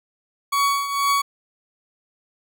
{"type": "tone with tremolo", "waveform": "40% pulse", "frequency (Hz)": 1124, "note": "C#6", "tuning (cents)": 24, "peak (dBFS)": -15, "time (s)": [0.52, 1.22], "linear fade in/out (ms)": 10, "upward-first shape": "triangle", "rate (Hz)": 2.1, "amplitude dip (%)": 70, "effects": []}